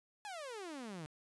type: exponential sweep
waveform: sawtooth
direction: down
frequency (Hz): 863 to 146.83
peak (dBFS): -40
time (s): 0.25-1.06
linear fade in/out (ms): 0
effects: resampled to 24000 Hz